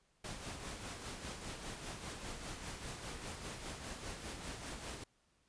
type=noise with tremolo; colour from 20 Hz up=pink; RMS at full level=-44 dBFS; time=0.24-5.04 s; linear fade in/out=5 ms; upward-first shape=sine; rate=5 Hz; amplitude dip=45%; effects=pink hiss -75 dBFS RMS until 5.48 s + resampled to 22050 Hz